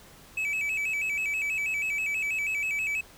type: tone with vibrato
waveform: triangle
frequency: 2436 Hz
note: D#7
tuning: 37 cents flat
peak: -25 dBFS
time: 0.37-3.01 s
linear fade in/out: 5 ms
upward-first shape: square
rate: 6.2 Hz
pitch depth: 100 cents each way
effects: pink hiss -52 dBFS RMS until 3.17 s